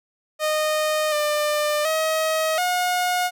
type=tone with pitch steps; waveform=sawtooth; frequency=616 / 598 / 634 / 721 Hz; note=D#5 / D5 / D#5 / F#5; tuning=-17 / +31 / +32 / -45 cents; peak=-16 dBFS; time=0.39-3.31 s; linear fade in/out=50 ms; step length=730 ms; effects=none